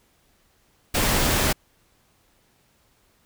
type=noise; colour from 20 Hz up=pink; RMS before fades=-21 dBFS; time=0.94-1.53 s; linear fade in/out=10 ms; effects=pink hiss -63 dBFS RMS until 3.25 s